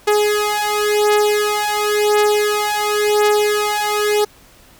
sawtooth beating tone pair, 418 / 418.94 Hz, G#4 / G#4, +11 / +15 cents, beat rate 0.94 Hz, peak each -13 dBFS, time 0.07-4.25 s, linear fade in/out 10 ms, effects pink hiss -47 dBFS RMS until 4.79 s

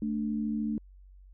sine tone pair together, 220 / 293.7 Hz, A3 / D4, 0 / 0 cents, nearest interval perfect fourth, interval 500 cents, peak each -29 / -35 dBFS, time 0.02-0.78 s, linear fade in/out 2 ms, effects added 47 Hz sine -50 dBFS peak until 1.33 s

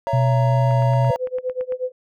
triangle chord, A# diminished, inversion first, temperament just, 559.4 / 671.3 / 932.3 Hz, C#5 / E5 / A#5, +16 / +31 / 0 cents, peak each -23 dBFS, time 0.07-1.16 s, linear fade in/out 0 ms
sine tone with vibrato, 125.2 Hz, B2, 24 cents sharp, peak -15 dBFS, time 0.13-1.11 s, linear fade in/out 5 ms, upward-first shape square, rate 2.6 Hz, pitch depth 11 cents each way
click train, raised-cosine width 0.5 ms, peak -24 dBFS, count 10, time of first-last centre 0.71-1.722 s, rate 8.89 Hz
sine tone with tremolo, 507 Hz, B4, 45 cents sharp, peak -19 dBFS, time 1.09-1.92 s, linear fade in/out 10 ms, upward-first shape sine, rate 8.3 Hz, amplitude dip 95%
effects none

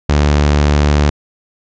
sawtooth tone, 73.42 Hz, D2, in tune, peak -5 dBFS, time 0.09-1.1 s, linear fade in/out 5 ms, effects resampled to 16000 Hz

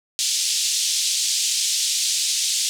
white band-pass noise, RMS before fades -22 dBFS, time 0.19-2.69 s, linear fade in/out 0 ms, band 3200 to 7900 Hz, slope 24 dB/octave, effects none

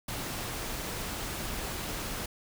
pink noise, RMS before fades -36 dBFS, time 0.08-2.26 s, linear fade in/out 5 ms, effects none

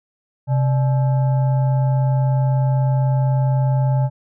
sine tone with frequency modulation, 131.9 Hz, C3, 14 cents sharp, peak -14 dBFS, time 0.47-4.1 s, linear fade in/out 50 ms, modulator 726 Hz, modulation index 0.36, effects none

